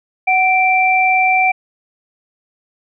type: tone pair together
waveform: sine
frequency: 746.3 / 2349 Hz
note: F#5 / D7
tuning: +15 / 0 cents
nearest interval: octave + minor sixth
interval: 1985 cents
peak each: -13 dBFS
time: 0.27-1.52 s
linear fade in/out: 10 ms
effects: none